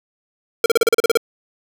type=tone bursts; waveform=square; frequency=460.4 Hz; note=A#4; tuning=22 cents flat; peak=-11 dBFS; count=10; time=0.64-1.173 s; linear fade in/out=2 ms; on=20 ms; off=37 ms; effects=none